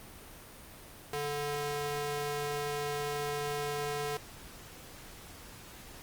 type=tone with high-pass filter; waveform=square; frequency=145.8 Hz; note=D3; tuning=12 cents flat; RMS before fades=-35 dBFS; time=1.13-4.17 s; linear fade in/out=2 ms; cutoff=380 Hz; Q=1; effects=pink hiss -50 dBFS RMS until 6.02 s + Opus 32 kbps